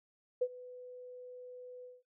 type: tone with ADSR envelope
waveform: sine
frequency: 498.6 Hz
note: B4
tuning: 16 cents sharp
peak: -26 dBFS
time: 0.41-2.03 s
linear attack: 10 ms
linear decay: 57 ms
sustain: -20 dB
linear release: 190 ms
effects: noise-tail reverb RT60 0.2 s tail -24 dB re dry